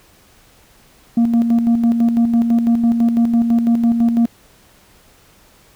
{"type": "tone with tremolo", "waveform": "sine", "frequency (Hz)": 233.1, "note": "A#3", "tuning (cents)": 0, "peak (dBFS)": -7, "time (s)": [1.17, 4.26], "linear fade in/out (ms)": 5, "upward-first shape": "square", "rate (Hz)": 6, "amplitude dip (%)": 55, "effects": ["tanh soft clip ceiling -9 dBFS", "pink hiss -50 dBFS RMS until 5.75 s"]}